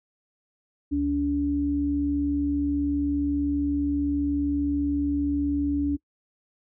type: tone pair together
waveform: sine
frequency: 71.7 / 286.8 Hz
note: D2 / D4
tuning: -41 / -41 cents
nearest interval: 2 octaves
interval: 2400 cents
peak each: -31 / -22 dBFS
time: 0.91-5.97 s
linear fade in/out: 20 ms
effects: noise-tail reverb RT60 0.1 s tail -23 dB re dry